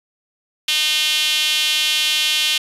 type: tone with high-pass filter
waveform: sawtooth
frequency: 305.4 Hz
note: D#4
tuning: 32 cents flat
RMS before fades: -18 dBFS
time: 0.68-2.58 s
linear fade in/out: 5 ms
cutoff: 3100 Hz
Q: 3.7
effects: resampled to 32000 Hz